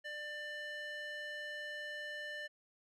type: tone with band-pass filter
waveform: square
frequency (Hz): 595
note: D5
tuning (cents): +22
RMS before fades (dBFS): -44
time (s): 0.04-2.48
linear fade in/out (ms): 20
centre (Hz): 2100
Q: 2.3
effects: none